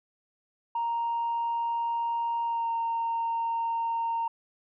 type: tone with pitch glide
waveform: sine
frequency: 932.3 to 921.1 Hz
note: A#5 to A#5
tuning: 0 to -21 cents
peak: -25 dBFS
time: 0.75-4.28 s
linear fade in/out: 5 ms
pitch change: -21 cents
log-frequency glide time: 2.45-2.7 s
effects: tanh soft clip ceiling -23 dBFS